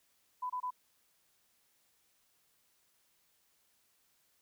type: tone bursts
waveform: sine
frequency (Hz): 1000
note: B5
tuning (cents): +21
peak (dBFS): -34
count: 3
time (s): 0.42-0.707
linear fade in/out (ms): 10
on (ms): 79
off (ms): 25
effects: white hiss -73 dBFS RMS until 4.41 s